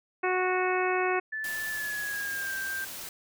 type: harmonic tone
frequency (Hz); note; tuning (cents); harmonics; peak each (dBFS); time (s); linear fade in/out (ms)
367.9; F#4; -10; 1 / 2 / 3 / 4 / 5 / 6 / 7; -28 / -31 / -33 / -34 / -35 / -36 / -36; 0.23-1.2; 10
type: tone with pitch glide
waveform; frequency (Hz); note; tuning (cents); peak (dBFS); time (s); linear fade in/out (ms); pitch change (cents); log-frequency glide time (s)
sine; 1747 to 1574.5; A6 to G6; -13 to +7; -31; 1.32-2.85; 10; -180; 1.69-2.55
type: noise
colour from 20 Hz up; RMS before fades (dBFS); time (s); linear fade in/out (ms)
white; -40; 1.44-3.09; 2
effects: none